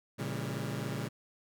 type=chord; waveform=sawtooth; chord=A# diminished seventh; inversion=none; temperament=just; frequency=116.54 / 139.85 / 167.82 / 201.4 Hz; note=A#2 / C#3 / E3 / G3; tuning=0 / +16 / +31 / +47 cents; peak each=-35 / -34 / -39 / -37 dBFS; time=0.18-1.09 s; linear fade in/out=20 ms; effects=none